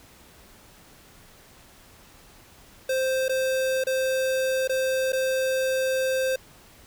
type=tone with dropouts; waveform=square; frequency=523.3 Hz; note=C5; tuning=in tune; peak=-23 dBFS; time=2.89-6.36 s; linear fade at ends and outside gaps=5 ms; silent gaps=3.283-3.293 / 3.839-3.868 / 4.676-4.694 / 5.122-5.13 s; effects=pink hiss -52 dBFS RMS until 6.86 s